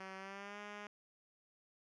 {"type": "tone with pitch glide", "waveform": "5% pulse", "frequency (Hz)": [190.6, 206.7], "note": ["G3", "G#3"], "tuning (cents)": [-48, -8], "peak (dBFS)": -35, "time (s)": [0, 0.87], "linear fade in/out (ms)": 2, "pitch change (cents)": 140, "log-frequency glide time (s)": [0.17, 0.59], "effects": ["low-pass 4000 Hz 12 dB/octave"]}